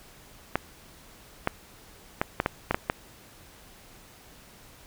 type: clicks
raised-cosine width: 0.5 ms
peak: -8 dBFS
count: 8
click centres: 0.556 / 1.474 / 2.215 / 2.401 / 2.461 / 2.71 / 2.745 / 2.899 s
effects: pink hiss -52 dBFS RMS until 4.86 s